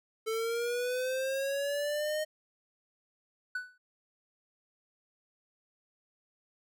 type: linear sweep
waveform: square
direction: up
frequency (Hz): 440 to 620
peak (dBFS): -31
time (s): 0.26-2.25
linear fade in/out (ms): 20
type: tone with exponential decay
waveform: triangle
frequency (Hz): 1490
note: F#6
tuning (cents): +12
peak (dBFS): -28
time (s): 3.55-3.78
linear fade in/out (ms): 5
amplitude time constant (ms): 50
effects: none